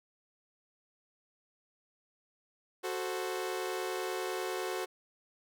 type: chord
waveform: sawtooth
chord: F# diminished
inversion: none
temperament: equal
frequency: 370 / 440 / 523.3 Hz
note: F#4 / A4 / C5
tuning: 0 / 0 / 0 cents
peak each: -32 / -36 / -37 dBFS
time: 2.83-4.86 s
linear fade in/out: 20 ms
effects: none